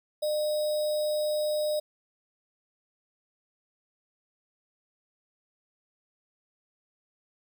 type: tone with sample-and-hold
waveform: sine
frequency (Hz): 605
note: D#5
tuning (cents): -49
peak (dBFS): -25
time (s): 0.22-1.8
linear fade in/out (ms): 10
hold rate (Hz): 4410
effects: none